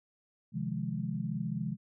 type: chord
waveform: sine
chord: F minor seventh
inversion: second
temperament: equal with one note detuned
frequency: 130.81 / 155.56 / 174.61 / 209.5 Hz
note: C3 / Eb3 / F3 / Ab3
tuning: 0 / 0 / 0 / +15 cents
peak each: -38 / -38 / -37 / -37 dBFS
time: 0.52-1.77 s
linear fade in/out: 50 ms
effects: none